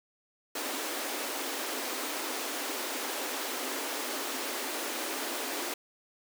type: high-pass noise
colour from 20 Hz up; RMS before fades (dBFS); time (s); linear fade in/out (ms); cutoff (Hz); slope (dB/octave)
pink; -35; 0.55-5.74; 5; 250; 96
effects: none